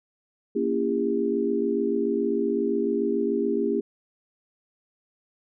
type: chord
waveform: sine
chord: A# diminished seventh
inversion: none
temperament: just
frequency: 233.1 / 279.7 / 335.6 / 402.8 Hz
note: A#3 / C#4 / E4 / G4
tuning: 0 / +16 / +31 / +47 cents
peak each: -28 / -29 / -29 / -25 dBFS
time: 0.55-3.81 s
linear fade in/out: 10 ms
effects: none